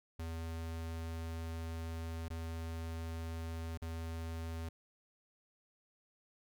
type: tone with dropouts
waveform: square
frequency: 82.1 Hz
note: E2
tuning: 6 cents flat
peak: -40 dBFS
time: 0.19-4.69 s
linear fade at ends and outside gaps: 5 ms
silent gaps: 2.283-2.302 / 3.775-3.819 s
effects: none